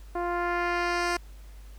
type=tone with low-pass filter sweep; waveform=10% pulse; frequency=349.2 Hz; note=F4; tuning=in tune; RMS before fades=-28 dBFS; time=0.15-1.17 s; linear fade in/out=5 ms; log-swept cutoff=820 to 8300 Hz; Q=0.87; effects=added 50 Hz sine -43 dBFS peak until 1.78 s + pink hiss -58 dBFS RMS until 1.78 s